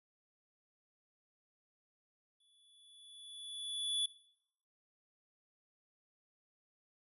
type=tone with exponential growth; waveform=square; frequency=3438 Hz; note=A7; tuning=41 cents flat; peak=-32 dBFS; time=2.4-4.06 s; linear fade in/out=5 ms; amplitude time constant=360 ms; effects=noise-tail reverb RT60 0.7 s tail -18 dB re dry + resampled to 32000 Hz